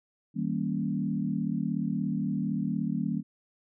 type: chord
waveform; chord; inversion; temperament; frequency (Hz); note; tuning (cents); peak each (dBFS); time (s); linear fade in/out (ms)
sine; Eb dominant seventh; none; equal with one note detuned; 159.66 / 196 / 233.1 / 277.2; Eb3 / G3 / Bb3 / Db4; +45 / 0 / 0 / 0; -33 / -31 / -32 / -35; 0.34-3.23; 50
effects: none